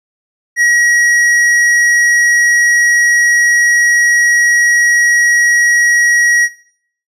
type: tone with tanh clipping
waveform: sine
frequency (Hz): 1907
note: A#6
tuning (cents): +39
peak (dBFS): -9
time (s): 0.56-6.49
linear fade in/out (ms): 50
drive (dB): 11
effects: noise-tail reverb RT60 0.6 s tail -20 dB re dry + resampled to 32000 Hz